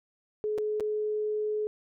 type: tone with dropouts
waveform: sine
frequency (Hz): 425.2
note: G#4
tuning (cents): +41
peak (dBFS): -27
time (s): 0.44-1.67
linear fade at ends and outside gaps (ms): 0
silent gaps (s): 0.579-0.584 / 0.799-0.806
effects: none